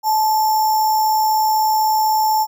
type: tone with sample-and-hold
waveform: sine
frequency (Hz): 868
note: A5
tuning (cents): -24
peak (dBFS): -13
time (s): 0.03-2.47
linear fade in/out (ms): 50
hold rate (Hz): 6300
effects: none